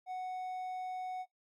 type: tone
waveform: triangle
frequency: 740 Hz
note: F#5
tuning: in tune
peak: -35 dBFS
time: 0.06-1.26 s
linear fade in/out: 50 ms
effects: noise-tail reverb RT60 0.1 s tail -18 dB re dry + Opus 48 kbps